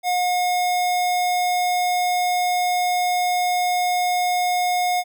square tone, 720 Hz, F#5, 47 cents flat, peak -19 dBFS, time 0.03-5.04 s, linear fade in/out 50 ms, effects none

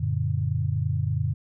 sine chord, Gb augmented, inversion none, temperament just, 92.5 / 115.62 / 144.53 Hz, Gb2 / Bb2 / D3, 0 / -14 / -27 cents, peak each -27 dBFS, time 0-1.34 s, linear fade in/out 10 ms, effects none

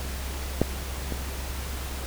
clicks, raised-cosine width 2 ms, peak -6 / -17 dBFS, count 2, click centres 0.616 / 1.123 s, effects added 66 Hz sine -32 dBFS peak until 2.06 s + pink hiss -37 dBFS RMS until 2.06 s

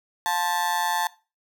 35% pulse tone with amplitude modulation, 880 Hz, A5, in tune, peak -17 dBFS, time 0.26-1.07 s, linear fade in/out 0 ms, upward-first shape sine, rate 170 Hz, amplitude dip 80%, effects noise-tail reverb RT60 0.3 s tail -19 dB re dry

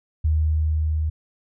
sine tone with level ramp, 77.78 Hz, D#2, in tune, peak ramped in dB -16 to -20 dBFS, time 0.24-1.1 s, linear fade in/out 10 ms, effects none

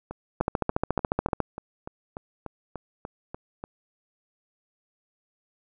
two click trains, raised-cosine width 1 ms, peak -9 / -21 dBFS, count 15 / 13, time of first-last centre 0.41-1.403 / 0.11-3.639 s, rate 14.1 / 3.4 Hz, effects none

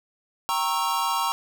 square chord, G diminished seventh, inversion none, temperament equal with one note detuned, 784 / 932.3 / 1094.7 / 1318.5 Hz, G5 / Bb5 / Db6 / Fb6, 0 / 0 / -22 / 0 cents, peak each -33 / -27 / -28 / -31 dBFS, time 0.49-1.32 s, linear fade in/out 0 ms, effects none

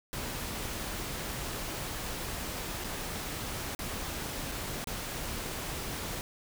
pink noise with dropouts, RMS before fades -37 dBFS, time 0.13-6.21 s, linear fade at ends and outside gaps 0 ms, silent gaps 2.839-2.844 / 3.749-3.791 / 4.516-4.52 / 4.843-4.872 s, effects none

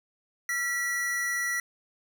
square tone pair together, 1365 / 1945.3 Hz, F6 / B6, -40 / -27 cents, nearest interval tritone, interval 613 cents, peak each -39 / -28 dBFS, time 0.49-1.6 s, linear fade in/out 2 ms, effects none

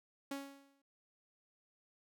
sawtooth tone with exponential decay, 277.2 Hz, C#4, in tune, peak -34 dBFS, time 0.31-0.82 s, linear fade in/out 5 ms, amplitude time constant 110 ms, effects none

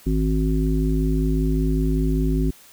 harmonic tone, 52.6 Hz, G#1, 23 cents sharp, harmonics 1 / 3 / 5 / 7, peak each -20 / -24 / -24 / -29 dBFS, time 0.06-2.51 s, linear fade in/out 10 ms, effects white hiss -49 dBFS RMS until 2.72 s

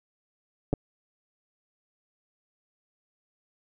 clicks, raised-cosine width 2 ms, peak -13 dBFS, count 2, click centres 0.73 / 0.737 s, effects none

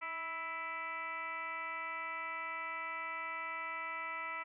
sine tone with frequency modulation, 1652 Hz, G#6, 10 cents flat, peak -38 dBFS, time 0.01-4.44 s, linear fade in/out 20 ms, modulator 335 Hz, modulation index 2.3, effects none

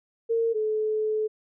sine tone pair in turn, 457.8 / 431.5 Hz, A#4 / A4, -31 / -34 cents, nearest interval minor second, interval 103 cents, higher first, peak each -21 / -23 dBFS, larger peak first, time 0.29-0.54 / 0.54-1.28 s, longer second, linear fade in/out 20 ms, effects none

